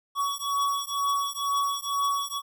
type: beating tone pair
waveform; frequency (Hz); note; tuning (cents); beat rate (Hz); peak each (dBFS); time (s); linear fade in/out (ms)
square; 1125 / 1127.1; C#6 / C#6; +25 / +28; 2.1; -29; 0.15-2.42; 50
effects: none